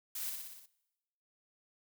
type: noise with echo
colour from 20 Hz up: blue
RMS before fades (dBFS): -40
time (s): 0.15-0.3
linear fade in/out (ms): 5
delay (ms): 60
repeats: 6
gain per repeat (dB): -3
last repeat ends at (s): 0.66
effects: noise-tail reverb RT60 1.0 s tail -21 dB re dry